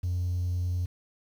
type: tone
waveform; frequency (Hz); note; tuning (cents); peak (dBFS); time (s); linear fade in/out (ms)
triangle; 89; F2; +33; -23; 0.03-0.86; 10
effects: tanh soft clip ceiling -22 dBFS + 9-bit